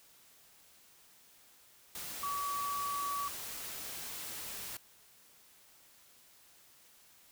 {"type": "tone in noise", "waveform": "sine", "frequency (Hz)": 1139, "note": "C#6", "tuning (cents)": 47, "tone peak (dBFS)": -34, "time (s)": [2.23, 3.28], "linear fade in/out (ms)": 2, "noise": "white", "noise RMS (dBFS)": -43, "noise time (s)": [1.95, 4.77], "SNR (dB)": 6, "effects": ["white hiss -62 dBFS RMS until 7.31 s"]}